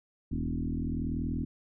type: tone with frequency modulation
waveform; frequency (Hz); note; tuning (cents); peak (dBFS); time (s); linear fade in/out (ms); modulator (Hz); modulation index
sine; 155.56; D#3; 0; -29; 0.31-1.45; 10; 40.8; 3.4
effects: none